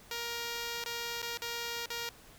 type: tone with dropouts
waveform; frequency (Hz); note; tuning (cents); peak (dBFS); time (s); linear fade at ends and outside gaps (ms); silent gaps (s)
5% pulse; 469.9; A#4; +14; -24; 0.11-2.09; 1; 0.84-0.86 / 1.219-1.227 / 1.374-1.42 / 1.858-1.902
effects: pink hiss -56 dBFS RMS until 2.38 s